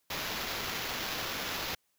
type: noise with sample-and-hold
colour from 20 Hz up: white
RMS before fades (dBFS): -36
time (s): 0.1-1.75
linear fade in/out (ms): 5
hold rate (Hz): 8820
effects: white hiss -75 dBFS RMS until 1.98 s